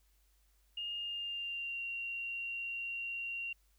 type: tone with pitch glide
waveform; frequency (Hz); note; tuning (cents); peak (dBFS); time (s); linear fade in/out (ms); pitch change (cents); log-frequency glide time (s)
sine; 2836 to 2758; F7 to F7; +26 to -22; -37; 0.77-3.53; 5; -48; 0.94-1.83
effects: added 50 Hz sine -68 dBFS peak until 3.78 s + white hiss -75 dBFS RMS until 3.78 s